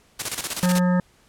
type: noise with tremolo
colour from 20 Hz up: white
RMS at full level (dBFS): -25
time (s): 0.19-0.8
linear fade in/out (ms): 10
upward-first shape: square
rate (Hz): 16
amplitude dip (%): 70
type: harmonic tone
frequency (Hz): 179.9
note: F#3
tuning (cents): -48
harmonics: 1 / 3 / 5 / 7 / 9 / 10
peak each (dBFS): -17 / -27 / -31 / -34 / -36 / -37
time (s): 0.63-1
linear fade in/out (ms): 2
effects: pink hiss -58 dBFS RMS until 1.28 s + low-pass 11000 Hz 12 dB/octave